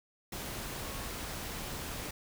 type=tone in noise; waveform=sine; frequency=1098 Hz; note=C#6; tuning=17 cents flat; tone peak=-51 dBFS; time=0.84-1.06 s; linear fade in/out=5 ms; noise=pink; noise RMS=-40 dBFS; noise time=0.32-2.11 s; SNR=-14 dB; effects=none